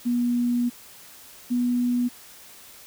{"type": "tone pair in turn", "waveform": "sine", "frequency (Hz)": [241.7, 244.4], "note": ["B3", "B3"], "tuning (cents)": [-37, -18], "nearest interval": "unison", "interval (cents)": 19, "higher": "second", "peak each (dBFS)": -20, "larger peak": "neither", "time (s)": [[0.05, 0.7], [1.5, 2.09]], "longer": "first", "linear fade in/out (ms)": 20, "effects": ["white hiss -47 dBFS RMS until 2.86 s"]}